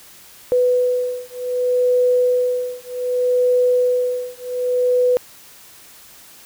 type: beating tone pair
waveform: sine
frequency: 496.7 / 497.35 Hz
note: B4 / B4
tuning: +10 / +12 cents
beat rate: 0.65 Hz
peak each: -18 dBFS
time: 0.52-5.17 s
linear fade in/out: 0 ms
effects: white hiss -44 dBFS RMS until 6.45 s